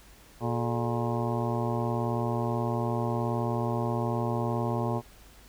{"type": "harmonic tone with a mistuned harmonic", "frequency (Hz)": 118.5, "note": "A#2", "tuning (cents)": 29, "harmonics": [1, 2, 3, 4, 5, 6, 7, 8, 9], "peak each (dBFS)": [-30, -33, -35, -36, -37, -38, -38, -39, -40], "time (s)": [0.4, 5.02], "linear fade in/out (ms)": 50, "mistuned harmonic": 4, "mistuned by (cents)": -150, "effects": ["added 50 Hz sine -55 dBFS peak until 5.48 s", "pink hiss -55 dBFS RMS until 5.48 s"]}